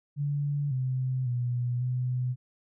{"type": "tone with pitch steps", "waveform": "sine", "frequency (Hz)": [144, 129.2, 122.4, 125.8], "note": ["D3", "C3", "B2", "B2"], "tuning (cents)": [-34, -21, -15, 32], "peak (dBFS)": -26, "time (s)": [0.16, 2.36], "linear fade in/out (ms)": 50, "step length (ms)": 550, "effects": []}